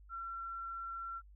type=tone; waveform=sine; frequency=1358 Hz; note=F6; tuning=49 cents flat; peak=-40 dBFS; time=0.09-1.22 s; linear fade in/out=50 ms; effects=added 50 Hz sine -55 dBFS peak until 1.35 s